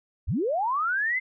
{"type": "linear sweep", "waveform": "sine", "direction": "up", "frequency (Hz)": [41.2, 2100], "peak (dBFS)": -23, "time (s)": [0.27, 1.2], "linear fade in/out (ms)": 20, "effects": []}